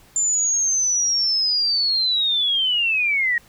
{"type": "linear sweep", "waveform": "sine", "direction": "down", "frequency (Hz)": [7200, 1864.7], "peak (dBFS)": -17, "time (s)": [0.16, 3.38], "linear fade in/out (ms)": 2, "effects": ["pink hiss -52 dBFS RMS until 3.48 s"]}